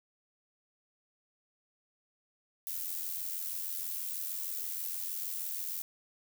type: noise with amplitude modulation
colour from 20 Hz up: violet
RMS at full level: -35 dBFS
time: 2.67-5.82 s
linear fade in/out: 0 ms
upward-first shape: sine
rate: 86.3 Hz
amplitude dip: 55%
effects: none